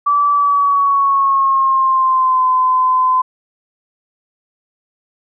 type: tone with pitch glide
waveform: sine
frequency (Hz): 1156 to 1023.9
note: D6 to C6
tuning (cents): -28 to -38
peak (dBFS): -10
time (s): 0.06-3.22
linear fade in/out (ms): 10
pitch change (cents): -210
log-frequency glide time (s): 0.32-2.45
effects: none